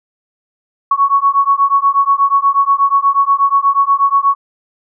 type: beating tone pair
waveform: sine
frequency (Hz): 1108 / 1116.3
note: C#6 / C#6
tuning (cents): -1 / +12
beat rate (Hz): 8.3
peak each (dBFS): -12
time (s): 0.91-4.35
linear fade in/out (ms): 5
effects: none